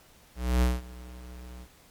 square tone with ADSR envelope, 61.74 Hz, B1, in tune, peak -20 dBFS, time 0.35-1.68 s, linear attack 270 ms, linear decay 190 ms, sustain -22 dB, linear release 65 ms, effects pink hiss -57 dBFS RMS until 1.9 s + MP3 96 kbps

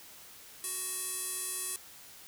square tone with band-pass filter, 371.4 Hz, F#4, 7 cents sharp, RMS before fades -37 dBFS, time 0.64-1.76 s, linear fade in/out 0 ms, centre 10000 Hz, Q 3.2, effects white hiss -52 dBFS RMS until 2.27 s

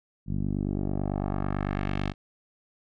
10% pulse tone with low-pass filter sweep, 49 Hz, G1, in tune, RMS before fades -29 dBFS, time 0.26-2.14 s, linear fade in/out 50 ms, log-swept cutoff 180 to 3800 Hz, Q 1.3, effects none

